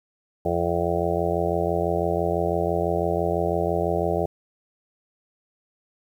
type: harmonic tone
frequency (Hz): 86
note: F2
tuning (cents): -26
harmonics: 1 / 2 / 4 / 5 / 6 / 7 / 8 / 9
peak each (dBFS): -30 / -30 / -29 / -27 / -32 / -28 / -29 / -31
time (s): 0.45-4.26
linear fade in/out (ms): 5
effects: 9-bit